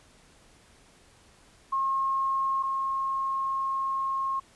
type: tone pair in turn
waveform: sine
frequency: 1077 / 1077 Hz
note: C6 / C6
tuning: +50 / +50 cents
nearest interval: unison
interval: 0 cents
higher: neither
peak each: -24 / -26 dBFS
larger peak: first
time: 1.72-2.63 / 2.63-4.4 s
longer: second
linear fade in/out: 10 ms
effects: pink hiss -58 dBFS RMS until 4.55 s + resampled to 24000 Hz